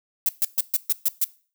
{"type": "noise bursts", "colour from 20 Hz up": "violet", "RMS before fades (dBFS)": -20, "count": 7, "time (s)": [0.26, 1.243], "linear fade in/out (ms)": 2, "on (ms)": 29, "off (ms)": 130, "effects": ["noise-tail reverb RT60 0.4 s tail -20 dB re dry"]}